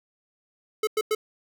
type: tone bursts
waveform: square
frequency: 431.5 Hz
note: A4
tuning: 34 cents flat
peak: -22 dBFS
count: 3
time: 0.83-1.15 s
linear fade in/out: 5 ms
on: 42 ms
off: 97 ms
effects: none